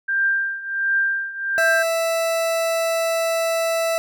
sine tone with tremolo, 1586 Hz, G6, 20 cents sharp, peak -15 dBFS, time 0.08-1.83 s, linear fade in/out 10 ms, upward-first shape triangle, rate 1.4 Hz, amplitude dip 85%
40% pulse tone, 660 Hz, E5, 2 cents sharp, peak -18 dBFS, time 1.58-3.98 s, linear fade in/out 0 ms
effects none

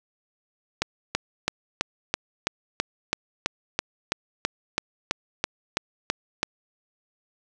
click train, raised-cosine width 0.2 ms, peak -5 dBFS, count 18, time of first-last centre 0.82-6.431 s, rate 3.03 Hz, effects none

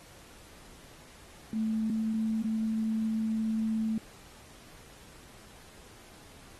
sine tone pair in turn, 220 / 220.8 Hz, A3 / A3, 0 / +6 cents, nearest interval unison, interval 6 cents, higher second, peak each -27 dBFS, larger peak neither, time 1.53-1.9 / 1.9-3.98 s, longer second, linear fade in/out 2 ms, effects pink hiss -54 dBFS RMS until 6.59 s + AAC 32 kbps

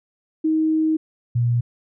sine tone pair in turn, 315.3 / 119.61 Hz, D#4 / A#2, +23 / +45 cents, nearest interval octave + perfect fourth, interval 1678 cents, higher first, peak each -16 dBFS, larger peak neither, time 0.44-0.97 / 1.35-1.61 s, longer first, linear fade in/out 10 ms, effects none

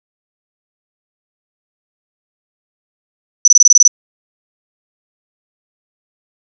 sine tone bursts, 5960 Hz, F#8, 12 cents sharp, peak -3 dBFS, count 9, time 3.45-3.878 s, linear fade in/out 2 ms, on 28 ms, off 22 ms, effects none

